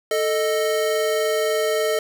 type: tone pair together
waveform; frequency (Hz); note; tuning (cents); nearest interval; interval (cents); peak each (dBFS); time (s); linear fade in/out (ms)
square; 440 / 620.7; A4 / D#5; 0 / -4; tritone; 596; -22 / -23; 0.11-1.99; 2
effects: none